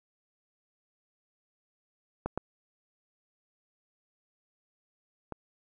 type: clicks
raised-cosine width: 1 ms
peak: -17 / -17 / -23 dBFS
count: 3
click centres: 2.26 / 2.376 / 5.323 s
effects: none